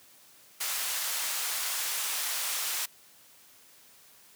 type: band-pass noise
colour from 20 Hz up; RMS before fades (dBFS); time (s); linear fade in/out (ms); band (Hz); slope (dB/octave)
white; -32; 0.6-2.86; 10; 820 to 15000; 12
effects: white hiss -57 dBFS RMS until 4.35 s + high-pass 80 Hz 12 dB/octave